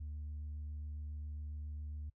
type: tone with vibrato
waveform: sine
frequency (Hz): 75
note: D2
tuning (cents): +37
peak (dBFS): -39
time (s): 0-2.1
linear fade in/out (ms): 10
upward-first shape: sine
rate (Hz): 7.3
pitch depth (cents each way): 10
effects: noise-tail reverb RT60 0.1 s tail -23 dB re dry + tanh soft clip ceiling -39 dBFS